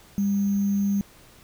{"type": "tone with sample-and-hold", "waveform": "sine", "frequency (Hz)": 200, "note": "G3", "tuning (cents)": 35, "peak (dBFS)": -20, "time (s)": [0.18, 1.01], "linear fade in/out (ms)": 0, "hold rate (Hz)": 6300, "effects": ["pink hiss -52 dBFS RMS until 1.43 s"]}